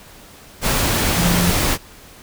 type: tone in noise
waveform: sine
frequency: 174.61 Hz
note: F3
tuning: in tune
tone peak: -17 dBFS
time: 1.15-1.54 s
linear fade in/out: 50 ms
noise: pink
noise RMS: -18 dBFS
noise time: 0.61-1.78 s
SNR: -2 dB
effects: pink hiss -43 dBFS RMS until 2.22 s